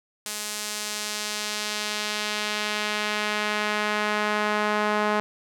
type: tone with band-pass filter sweep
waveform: sawtooth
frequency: 210.6 Hz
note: G#3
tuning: 24 cents sharp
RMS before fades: -27 dBFS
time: 0.26-5.2 s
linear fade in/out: 0 ms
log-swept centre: 8400 to 1100 Hz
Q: 0.85
effects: none